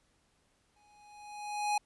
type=tone with exponential growth; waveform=square; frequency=832 Hz; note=G#5; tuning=3 cents sharp; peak=-27 dBFS; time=0.76-1.78 s; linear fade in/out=5 ms; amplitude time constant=220 ms; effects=pink hiss -72 dBFS RMS until 1.85 s + resampled to 24000 Hz